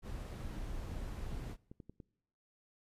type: noise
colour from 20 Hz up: brown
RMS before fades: -42 dBFS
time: 0.02-1.57 s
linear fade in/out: 50 ms
type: clicks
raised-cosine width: 3 ms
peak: -37 dBFS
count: 12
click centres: 0.341 / 0.47 / 0.569 / 0.918 / 1.02 / 1.328 / 1.439 / 1.498 / 1.715 / 1.802 / 1.896 / 2.002 s
effects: noise-tail reverb RT60 0.9 s tail -24 dB re dry + resampled to 32000 Hz